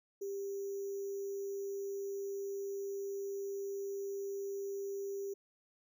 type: tone with sample-and-hold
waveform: sine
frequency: 395.4 Hz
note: G4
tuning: 15 cents sharp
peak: -37 dBFS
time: 0.21-5.34 s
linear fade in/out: 10 ms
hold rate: 6300 Hz
effects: none